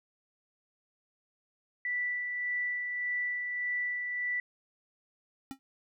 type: tone with tremolo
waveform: sine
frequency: 1969 Hz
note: B6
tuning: 6 cents flat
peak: -29 dBFS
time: 1.85-4.4 s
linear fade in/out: 2 ms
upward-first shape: sine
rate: 1.7 Hz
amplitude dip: 35%
type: tone with exponential decay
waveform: square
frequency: 269.2 Hz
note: C4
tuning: 49 cents sharp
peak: -34 dBFS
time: 5.51-5.59 s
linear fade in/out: 0 ms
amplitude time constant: 16 ms
effects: none